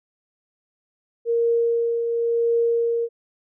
sine tone with tremolo, 466.2 Hz, A#4, in tune, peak -16 dBFS, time 1.25-3.09 s, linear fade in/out 50 ms, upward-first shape triangle, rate 0.94 Hz, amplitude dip 45%, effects none

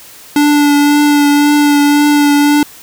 square tone with vibrato, 291.2 Hz, D4, 15 cents flat, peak -7 dBFS, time 0.36-2.63 s, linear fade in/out 2 ms, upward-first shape triangle, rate 1.9 Hz, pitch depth 19 cents each way, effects white hiss -36 dBFS RMS until 2.82 s

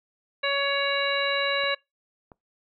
harmonic tone, 560 Hz, C#5, 18 cents sharp, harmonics 1 / 2 / 3 / 4 / 5 / 7, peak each -28 / -31 / -29 / -30 / -31 / -31 dBFS, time 0.43-1.75 s, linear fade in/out 10 ms
clicks, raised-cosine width 1 ms, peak -32 dBFS, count 2, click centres 1.638 / 2.318 s
effects noise-tail reverb RT60 0.2 s tail -24 dB re dry

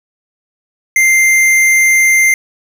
sine tone with hard clipping, 2093 Hz, C7, in tune, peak -8 dBFS, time 0.96-2.34 s, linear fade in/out 2 ms, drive 14 dB, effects none

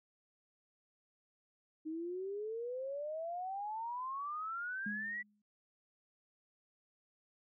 sine exponential sweep, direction up, 308.4 to 1975.5 Hz, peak -38 dBFS, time 1.85-5.23 s, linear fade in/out 20 ms
sine tone with exponential decay, 207.7 Hz, G#3, in tune, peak -37 dBFS, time 4.86-5.42 s, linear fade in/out 5 ms, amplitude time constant 120 ms
effects none

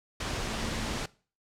sine tone in noise, 219.9 Hz, A3, 1 cent flat, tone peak -41 dBFS, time 0.45-0.97 s, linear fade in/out 5 ms, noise pink, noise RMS -33 dBFS, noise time 0.2-1.06 s, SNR -11 dB, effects noise-tail reverb RT60 0.4 s tail -21 dB re dry + low-pass 7000 Hz 12 dB/octave

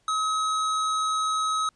square tone, 1276 Hz, D#6, 43 cents sharp, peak -24 dBFS, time 0.08-1.69 s, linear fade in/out 2 ms, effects pink hiss -67 dBFS RMS until 1.75 s + resampled to 22050 Hz

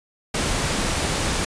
pink noise, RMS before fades -23 dBFS, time 0.34-1.45 s, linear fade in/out 5 ms, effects resampled to 22050 Hz

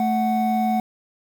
triangle tone pair together, 219.8 / 740 Hz, A3 / F#5, -2 / 0 cents, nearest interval octave + major sixth, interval 2102 cents, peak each -19 dBFS, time 0-0.8 s, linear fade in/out 2 ms, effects 7-bit

